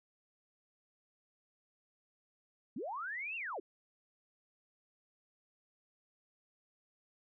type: linear two-way sweep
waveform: sine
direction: up then down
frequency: 184.5 to 2794 to 300.2 Hz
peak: -38 dBFS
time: 2.76-3.6 s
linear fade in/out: 5 ms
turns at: 3.36 s
effects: none